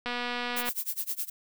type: click train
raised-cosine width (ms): 0.3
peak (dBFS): -17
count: 154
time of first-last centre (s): 0.06-0.69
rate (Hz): 243
type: noise with tremolo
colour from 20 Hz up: violet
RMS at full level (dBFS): -30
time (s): 0.56-1.3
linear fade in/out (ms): 10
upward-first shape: sine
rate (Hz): 9.6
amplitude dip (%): 95
effects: none